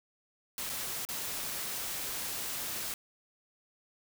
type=noise with dropouts; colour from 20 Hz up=white; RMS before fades=-37 dBFS; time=0.58-2.94 s; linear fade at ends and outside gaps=1 ms; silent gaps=0.694-0.698 / 1.051-1.088 s; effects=none